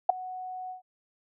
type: tone with ADSR envelope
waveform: sine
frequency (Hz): 740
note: F#5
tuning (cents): 0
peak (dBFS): -12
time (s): 0.09-0.82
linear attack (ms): 7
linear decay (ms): 7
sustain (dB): -23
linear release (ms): 120
effects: none